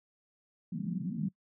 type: band-pass noise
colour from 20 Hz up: white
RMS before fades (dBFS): -35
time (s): 0.72-1.29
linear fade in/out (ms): 2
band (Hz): 160 to 220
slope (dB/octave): 48
effects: noise-tail reverb RT60 0.1 s tail -24 dB re dry